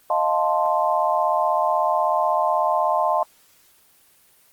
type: chord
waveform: sine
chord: F dominant seventh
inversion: third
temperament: equal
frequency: 622.3 / 698.5 / 880 / 1046.5 Hz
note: Eb5 / F5 / A5 / C6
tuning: 0 / 0 / 0 / 0 cents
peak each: -23 dBFS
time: 0.1-3.23 s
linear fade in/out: 2 ms
effects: white hiss -56 dBFS RMS until 4.52 s + Opus 24 kbps